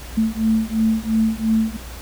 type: beating tone pair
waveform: sine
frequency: 220 / 222.9 Hz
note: A3 / A3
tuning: 0 / +23 cents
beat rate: 2.9 Hz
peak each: -19 dBFS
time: 0.17-1.77 s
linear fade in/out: 10 ms
effects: added 60 Hz sine -34 dBFS peak until 2.01 s + pink hiss -38 dBFS RMS until 2.01 s